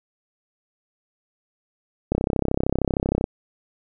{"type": "click train", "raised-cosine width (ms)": 2, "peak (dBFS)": -7, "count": 38, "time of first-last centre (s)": [2.12, 3.241], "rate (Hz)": 33, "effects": []}